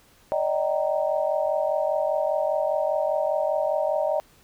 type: tone cluster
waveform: sine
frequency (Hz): 580 / 625 / 772 / 932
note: D5 / D#5 / G5 / A#5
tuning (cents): -22 / +8 / -27 / -1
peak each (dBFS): -26 / -24 / -30 / -33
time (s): 0.32-4.2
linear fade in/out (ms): 0
effects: pink hiss -57 dBFS RMS until 4.43 s